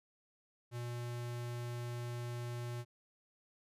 square tone, 120.3 Hz, B2, 45 cents flat, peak -40 dBFS, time 0.71-2.85 s, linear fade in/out 50 ms, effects resampled to 32000 Hz

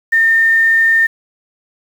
sine tone with quantisation, 1814 Hz, A#6, 48 cents flat, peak -8 dBFS, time 0.12-1.07 s, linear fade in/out 10 ms, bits 6, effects none

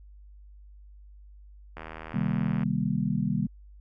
click train, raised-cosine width 0.5 ms, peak -24 dBFS, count 70, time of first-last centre 1.77-2.633 s, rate 80 Hz
sine chord, C minor seventh, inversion none, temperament equal with one note detuned, 130.81 / 155.56 / 196 / 236.3 Hz, C3 / Eb3 / G3 / Bb3, 0 / 0 / 0 / +24 cents, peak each -32 / -30 / -28 / -31 dBFS, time 2.14-3.47 s, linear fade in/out 5 ms
effects added 50 Hz sine -47 dBFS peak until 3.8 s

